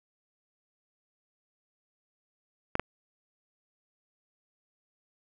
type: clicks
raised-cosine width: 0.5 ms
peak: -12 dBFS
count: 2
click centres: 2.754 / 2.796 s
effects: none